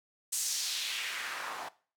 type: noise with band-pass filter sweep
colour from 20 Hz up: white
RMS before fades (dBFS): -36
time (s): 0.32-1.69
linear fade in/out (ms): 10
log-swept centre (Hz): 8200 to 780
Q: 1.7
effects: noise-tail reverb RT60 0.4 s tail -19 dB re dry